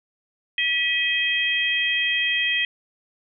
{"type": "tone cluster", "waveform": "sine", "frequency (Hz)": [1948, 2528, 3212], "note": ["B6", "D#7", "G7"], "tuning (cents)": [-24, 27, 41], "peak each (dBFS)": -24, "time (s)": [0.58, 2.65], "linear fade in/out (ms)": 2, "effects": []}